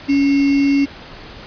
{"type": "tone with sample-and-hold", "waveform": "sine", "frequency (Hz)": 279.9, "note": "C#4", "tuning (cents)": 17, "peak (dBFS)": -11, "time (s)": [0.08, 0.86], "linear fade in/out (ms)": 20, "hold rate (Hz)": 2450, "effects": ["pink hiss -36 dBFS RMS until 1.46 s", "resampled to 11025 Hz"]}